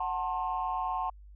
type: chord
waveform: sine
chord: F# diminished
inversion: none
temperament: just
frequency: 740 / 888 / 1065.6 Hz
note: F#5 / A5 / C6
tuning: 0 / +16 / +31 cents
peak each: -33 dBFS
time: 0-1.1 s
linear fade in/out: 5 ms
effects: tanh soft clip ceiling -22 dBFS + added 50 Hz sine -48 dBFS peak until 1.35 s